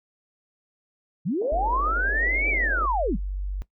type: linear two-way sweep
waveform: sine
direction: up then down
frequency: 135.3 to 2349 to 135.3 Hz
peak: -22 dBFS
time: 1.25-3.17 s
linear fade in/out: 20 ms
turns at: 2.49 s
type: band-pass noise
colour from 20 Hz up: white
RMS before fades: -37 dBFS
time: 1.41-2.86 s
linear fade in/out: 5 ms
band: 260 to 640 Hz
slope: 48 dB/octave
type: tone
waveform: sine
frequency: 47.92 Hz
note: G1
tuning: 39 cents flat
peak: -26 dBFS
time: 1.52-3.62 s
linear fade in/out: 0 ms
effects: noise-tail reverb RT60 0.1 s tail -18 dB re dry